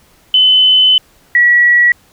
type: tone pair in turn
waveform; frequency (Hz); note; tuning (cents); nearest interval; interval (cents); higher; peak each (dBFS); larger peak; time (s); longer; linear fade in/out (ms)
sine; 3029 / 1930.3; F#7 / B6; +40 / -40; minor sixth; 780; first; -5; neither; 0.34-0.98 / 1.35-1.92; first; 2
effects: pink hiss -49 dBFS RMS until 2.12 s